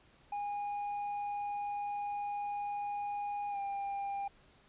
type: tone with pitch glide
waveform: triangle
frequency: 819 to 798.4 Hz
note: G#5 to G5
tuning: -24 to +32 cents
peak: -33 dBFS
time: 0.32-4.28 s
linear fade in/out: 5 ms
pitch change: -44 cents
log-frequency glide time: 3.5-3.58 s
effects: pink hiss -64 dBFS RMS until 4.68 s + resampled to 8000 Hz